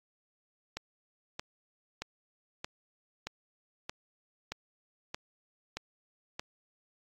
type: click train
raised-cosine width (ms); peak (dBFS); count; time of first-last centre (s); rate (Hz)
0.2; -19; 10; 0.77-6.395; 1.6
effects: AAC 48 kbps